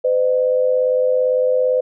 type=tone pair together; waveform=sine; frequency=510.3 / 608 Hz; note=C5 / D#5; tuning=-43 / -40 cents; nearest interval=minor third; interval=303 cents; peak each=-14 / -21 dBFS; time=0.04-1.81 s; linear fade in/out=10 ms; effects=none